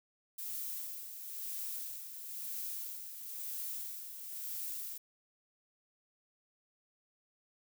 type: noise with tremolo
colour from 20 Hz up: violet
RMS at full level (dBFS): -40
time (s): 0.38-4.98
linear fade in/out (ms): 5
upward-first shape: sine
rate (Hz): 1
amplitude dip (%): 55
effects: none